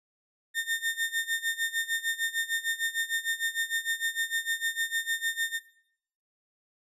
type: tone with tremolo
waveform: 35% pulse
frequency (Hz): 1821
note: A#6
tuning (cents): -41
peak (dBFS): -23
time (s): 0.54-5.6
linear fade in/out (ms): 50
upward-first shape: sine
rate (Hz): 6.6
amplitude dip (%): 85
effects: noise-tail reverb RT60 0.7 s tail -18 dB re dry + resampled to 32000 Hz